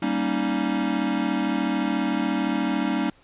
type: chord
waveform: square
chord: Eb dominant seventh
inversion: first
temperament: equal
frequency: 196 / 233.1 / 277.2 / 311.1 Hz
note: G3 / Bb3 / Db4 / Eb4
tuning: 0 / 0 / 0 / 0 cents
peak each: -29 / -29 / -28 / -28 dBFS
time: 0.02-3.1 s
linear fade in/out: 5 ms
effects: pink hiss -57 dBFS RMS until 3.23 s + resampled to 8000 Hz